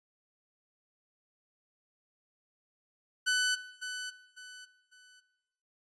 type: tone with echo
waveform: sawtooth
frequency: 1500 Hz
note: F#6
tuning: 23 cents sharp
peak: -22 dBFS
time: 3.26-3.56 s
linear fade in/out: 20 ms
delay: 550 ms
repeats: 3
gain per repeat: -10 dB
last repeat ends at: 5.21 s
effects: noise-tail reverb RT60 1.0 s tail -17 dB re dry + resampled to 22050 Hz